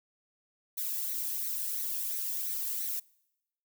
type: noise with flanger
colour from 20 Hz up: violet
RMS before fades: -34 dBFS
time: 0.77-3 s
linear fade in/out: 10 ms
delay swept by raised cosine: 0.49 to 1.19 ms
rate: 2.9 Hz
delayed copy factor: +0.5
effects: noise-tail reverb RT60 0.9 s tail -25 dB re dry